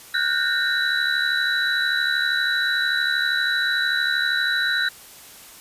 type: tone cluster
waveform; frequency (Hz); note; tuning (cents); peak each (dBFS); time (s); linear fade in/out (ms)
sine; 1431 / 1503 / 1576 / 1828 / 3936; F6 / F#6 / G6 / A#6 / B7; +42 / +27 / +9 / -34 / -7; -27 / -24 / -26 / -27 / -25; 0.14-4.89; 5
effects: white hiss -44 dBFS RMS until 5.6 s + resampled to 32000 Hz